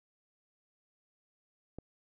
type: click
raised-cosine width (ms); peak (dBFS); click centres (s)
2; -29; 1.786
effects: none